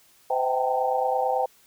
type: tone cluster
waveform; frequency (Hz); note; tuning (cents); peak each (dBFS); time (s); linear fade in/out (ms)
sine; 512 / 642 / 759 / 788 / 908; C5 / E5 / F#5 / G5 / A#5; -38 / -46 / +44 / +9 / -46; -26 / -31 / -31 / -25 / -31; 0.3-1.46; 5
effects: white hiss -58 dBFS RMS until 1.66 s